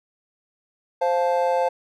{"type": "chord", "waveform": "triangle", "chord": "F major", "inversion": "second", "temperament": "just", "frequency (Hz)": [523.8, 698.5, 873.1], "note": ["C5", "F5", "A5"], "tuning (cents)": [2, 0, -14], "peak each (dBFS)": [-19, -23, -22], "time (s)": [1.01, 1.69], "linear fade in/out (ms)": 10, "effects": []}